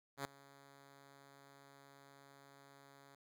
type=tone with ADSR envelope; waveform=5% pulse; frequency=139.1 Hz; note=C#3; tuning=6 cents sharp; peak=-27 dBFS; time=0.17-3.15 s; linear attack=81 ms; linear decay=5 ms; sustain=-22 dB; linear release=4 ms; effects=none